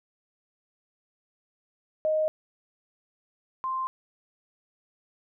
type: tone pair in turn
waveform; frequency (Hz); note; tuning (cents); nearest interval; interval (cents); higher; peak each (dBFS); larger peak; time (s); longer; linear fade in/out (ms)
sine; 622.3 / 1046.6; D#5 / C6; 0 / 0; major sixth; 900; second; -22 / -27; first; 2.05-2.28 / 3.64-3.87; neither; 0
effects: none